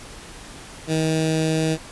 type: tone with notch filter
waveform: 15% pulse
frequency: 158.7 Hz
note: D#3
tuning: 35 cents sharp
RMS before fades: -21 dBFS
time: 0.87-1.78 s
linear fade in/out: 50 ms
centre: 1200 Hz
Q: 0.82
effects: pink hiss -40 dBFS RMS until 1.91 s + resampled to 24000 Hz